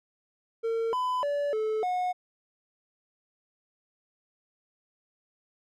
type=tone with pitch steps; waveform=triangle; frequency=455.1 / 1005 / 576 / 434.7 / 727 Hz; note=A#4 / B5 / D5 / A4 / F#5; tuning=-42 / +30 / -34 / -21 / -31 cents; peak=-24 dBFS; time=0.63-2.13 s; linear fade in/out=20 ms; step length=300 ms; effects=none